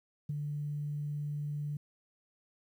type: tone with ADSR envelope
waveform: sine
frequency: 147 Hz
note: D3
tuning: 2 cents sharp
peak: -29 dBFS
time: 0.29-1.77 s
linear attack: 8 ms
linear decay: 16 ms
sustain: -4 dB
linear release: 4 ms
effects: tanh soft clip ceiling -27 dBFS + 11-bit